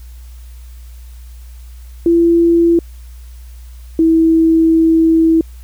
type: tone pair in turn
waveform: sine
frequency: 337.9 / 325.4 Hz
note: E4 / E4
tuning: +43 / -22 cents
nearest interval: minor second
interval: 65 cents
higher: first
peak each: -7 dBFS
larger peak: neither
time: 2.06-2.79 / 3.99-5.41 s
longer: second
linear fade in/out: 2 ms
effects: added 60 Hz sine -31 dBFS peak until 5.63 s + white hiss -49 dBFS RMS until 5.63 s